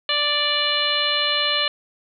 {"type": "harmonic tone", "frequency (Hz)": 587.3, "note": "D5", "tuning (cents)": 0, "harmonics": [1, 2, 3, 4, 5, 6, 7], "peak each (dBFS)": [-29, -28, -28, -28, -23, -26, -25], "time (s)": [0.09, 1.68], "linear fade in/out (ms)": 2, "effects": []}